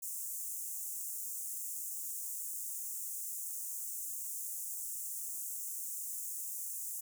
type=high-pass noise; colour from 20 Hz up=pink; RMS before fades=-41 dBFS; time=0.02-7.01 s; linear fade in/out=10 ms; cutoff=6800 Hz; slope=48 dB/octave; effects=none